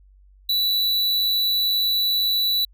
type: tone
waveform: square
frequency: 3951 Hz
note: B7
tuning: in tune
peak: -19 dBFS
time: 0.49-2.65 s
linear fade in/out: 5 ms
effects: added 48 Hz sine -49 dBFS peak until 2.73 s